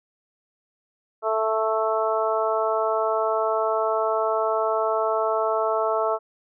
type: harmonic tone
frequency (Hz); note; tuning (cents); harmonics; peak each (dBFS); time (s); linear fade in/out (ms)
220; A3; 0; 2 / 3 / 4 / 5 / 6; -26 / -24 / -29 / -29 / -28; 1.22-6.19; 50
effects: none